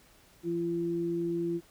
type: tone pair together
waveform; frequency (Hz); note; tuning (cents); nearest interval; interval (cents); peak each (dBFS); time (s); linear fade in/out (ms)
sine; 170.15 / 340.3; F3 / F4; -45 / -45; octave; 1200; -36 / -29; 0.43-1.61; 50
effects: pink hiss -60 dBFS RMS until 1.7 s